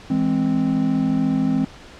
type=chord; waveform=triangle; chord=E augmented; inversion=none; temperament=equal; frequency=164.81 / 207.7 / 261.6 Hz; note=E3 / G#3 / B#3; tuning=0 / 0 / 0 cents; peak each=-22 / -21 / -17 dBFS; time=0.1-1.65 s; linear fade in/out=5 ms; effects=pink hiss -42 dBFS RMS until 1.99 s + low-pass 5000 Hz 12 dB/octave